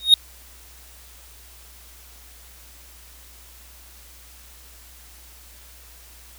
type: tone with exponential growth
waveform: triangle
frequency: 3729 Hz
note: A#7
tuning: in tune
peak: -3 dBFS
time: 0-0.14 s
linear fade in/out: 2 ms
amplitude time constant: 30 ms
effects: added 60 Hz sine -48 dBFS peak until 6.38 s + white hiss -48 dBFS RMS until 6.38 s